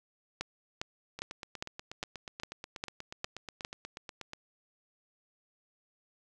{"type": "two click trains", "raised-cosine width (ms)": 0.2, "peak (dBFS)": [-17, -24], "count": [9, 27], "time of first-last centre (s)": [[0.41, 3.649], [1.19, 4.334]], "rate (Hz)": [2.47, 8.27], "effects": []}